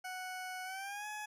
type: tone with pitch glide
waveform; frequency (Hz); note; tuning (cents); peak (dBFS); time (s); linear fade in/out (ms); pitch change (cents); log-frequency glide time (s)
20% pulse; 740 to 845.1; F#5 to G#5; 0 to +30; -36; 0.04-1.26; 10; +230; 0.64-1.07
effects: resampled to 32000 Hz